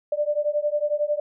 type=beating tone pair; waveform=sine; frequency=587.3 / 598.3 Hz; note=D5 / D5; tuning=0 / +32 cents; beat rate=11 Hz; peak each=-24 dBFS; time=0.12-1.2 s; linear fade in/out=5 ms; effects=none